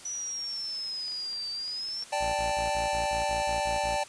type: exponential two-way sweep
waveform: sine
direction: down then up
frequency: 5920 to 4619 to 5490 Hz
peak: -32 dBFS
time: 0.05-2.04 s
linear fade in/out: 5 ms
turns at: 1.5 s
type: clicks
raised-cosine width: 0.2 ms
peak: -32 dBFS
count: 9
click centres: 1.081 / 1.121 / 1.33 / 1.678 / 1.886 / 2.026 / 2.182 / 2.245 / 2.741 s
type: chord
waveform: square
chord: D suspended fourth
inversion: none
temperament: equal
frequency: 587.3 / 784 / 880 Hz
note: D5 / G5 / A5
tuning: 0 / 0 / 0 cents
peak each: -32 dBFS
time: 2.12-4.04 s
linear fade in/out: 10 ms
type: tone bursts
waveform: sawtooth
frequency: 57.1 Hz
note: A#1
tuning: 35 cents flat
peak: -33 dBFS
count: 10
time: 2.2-3.969 s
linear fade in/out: 20 ms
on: 140 ms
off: 41 ms
effects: white hiss -48 dBFS RMS until 4.08 s + resampled to 22050 Hz